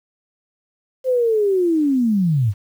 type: linear sweep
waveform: sine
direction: down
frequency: 526 to 92.5 Hz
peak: -14 dBFS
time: 1.04-2.54 s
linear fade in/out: 50 ms
effects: 8-bit